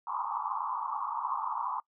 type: band-pass noise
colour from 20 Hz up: pink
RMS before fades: -34 dBFS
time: 0.07-1.8 s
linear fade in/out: 2 ms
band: 840 to 1200 Hz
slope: 96 dB/octave
effects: noise-tail reverb RT60 0.1 s tail -24 dB re dry